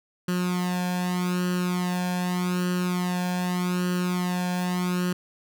sawtooth tone with flanger, 179.7 Hz, F3, 50 cents sharp, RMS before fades -26 dBFS, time 0.28-5.13 s, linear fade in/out 5 ms, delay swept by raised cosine 0.68 to 1.21 ms, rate 0.83 Hz, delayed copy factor +0.8, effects none

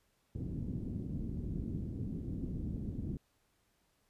white low-pass noise, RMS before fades -39 dBFS, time 0.35-3.17 s, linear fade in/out 2 ms, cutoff 250 Hz, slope 24 dB/octave, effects pink hiss -75 dBFS RMS until 4.09 s + resampled to 32000 Hz

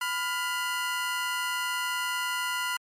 25% pulse tone pair together, 997 / 1410 Hz, B5 / F6, +16 / +16 cents, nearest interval tritone, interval 600 cents, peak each -27 dBFS, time 0.01-2.77 s, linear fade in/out 5 ms, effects MP3 64 kbps

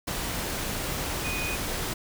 sine tone in noise, 2483 Hz, D#7, 4 cents flat, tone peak -32 dBFS, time 1.24-1.56 s, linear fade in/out 10 ms, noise pink, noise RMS -31 dBFS, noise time 0.07-1.94 s, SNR -4 dB, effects none

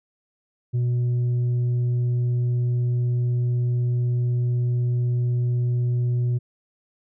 sine tone with tanh clipping, 122 Hz, B2, 21 cents flat, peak -20 dBFS, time 0.73-6.39 s, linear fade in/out 20 ms, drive 3 dB, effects none

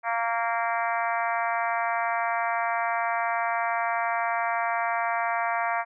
harmonic tone with a mistuned harmonic, 231.5 Hz, A#3, 12 cents flat, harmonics 3 / 4 / 5 / 6 / 7 / 8 / 9 / 10, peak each -28 / -30 / -32 / -34 / -35 / -36 / -37 / -38 dBFS, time 0.03-5.85 s, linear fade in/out 50 ms, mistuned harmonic 5, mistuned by -18 cents, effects none

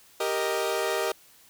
sawtooth chord, Eb major, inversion first, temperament equal, 392 / 466.2 / 622.3 Hz, G4 / Bb4 / Eb5, 0 / 0 / 0 cents, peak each -26 dBFS, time 0.2-1.12 s, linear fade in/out 5 ms, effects white hiss -56 dBFS RMS until 1.49 s

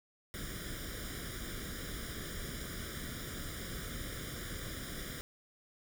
pink noise with comb filter, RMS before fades -42 dBFS, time 0.34-5.21 s, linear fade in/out 0 ms, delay 0.57 ms, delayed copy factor +0.9, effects none

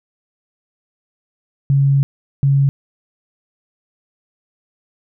sine tone bursts at uneven times, 138.59 Hz, C#3, in tune, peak -10 dBFS, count 2, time 1.7-2.03 / 2.43-2.69 s, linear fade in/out 0 ms, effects none

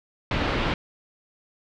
pink low-pass noise, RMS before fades -25 dBFS, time 0.31-0.74 s, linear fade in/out 2 ms, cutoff 3600 Hz, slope 24 dB/octave, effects none

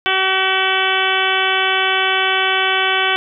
harmonic tone, 380 Hz, F#4, 46 cents sharp, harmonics 1 / 2 / 3 / 4 / 5 / 6 / 7 / 8 / 9, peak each -24 / -22 / -23 / -20 / -25 / -22 / -24 / -21 / -25 dBFS, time 0.06-3.16 s, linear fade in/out 0 ms, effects none

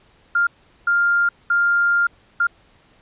sine tone bursts at uneven times, 1400 Hz, F6, 4 cents sharp, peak -14 dBFS, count 4, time 0.35-0.47 / 0.87-1.29 / 1.5-2.07 / 2.4-2.47 s, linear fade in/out 5 ms, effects pink hiss -55 dBFS RMS until 3.01 s + resampled to 8000 Hz

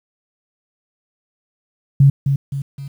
sine tone with echo, 138.59 Hz, C#3, in tune, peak -6 dBFS, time 2-2.1 s, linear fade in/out 5 ms, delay 260 ms, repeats 3, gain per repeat -7 dB, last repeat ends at 2.88 s, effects 8-bit

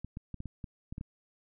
clicks, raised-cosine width 5 ms, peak -27 dBFS, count 9, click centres 0.046 / 0.171 / 0.343 / 0.404 / 0.457 / 0.642 / 0.925 / 0.981 / 1.011 s, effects none

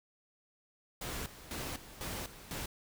pink noise with tremolo, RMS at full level -40 dBFS, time 1.01-2.66 s, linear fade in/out 5 ms, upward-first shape square, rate 2 Hz, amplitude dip 75%, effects none

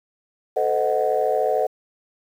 sine chord, A diminished seventh, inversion none, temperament equal with one note detuned, 440 / 513.4 / 622.3 / 740 Hz, A4 / C5 / Eb5 / Gb5, 0 / -33 / 0 / 0 cents, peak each -23 dBFS, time 0.56-1.67 s, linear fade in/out 10 ms, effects tanh soft clip ceiling -9 dBFS + 8-bit

